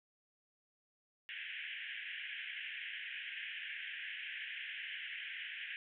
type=band-pass noise; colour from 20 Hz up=pink; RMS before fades=-45 dBFS; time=1.29-5.76 s; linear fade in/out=0 ms; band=1600 to 3200 Hz; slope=96 dB/octave; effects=none